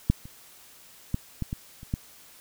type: clicks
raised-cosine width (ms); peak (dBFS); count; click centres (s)
5; -7 / -30 / -13 / -16 / -18 / -30 / -14; 7; 0.1 / 0.255 / 1.144 / 1.423 / 1.529 / 1.831 / 1.939
effects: white hiss -52 dBFS RMS until 2.4 s